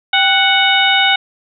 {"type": "harmonic tone with a mistuned harmonic", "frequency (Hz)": 740, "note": "F#5", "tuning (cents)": 0, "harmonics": [1, 2, 3, 4, 5], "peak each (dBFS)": [-16, -16, -16, -16, -16], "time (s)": [0.13, 1.16], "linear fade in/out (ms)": 5, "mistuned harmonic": 1, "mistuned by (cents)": 100, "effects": []}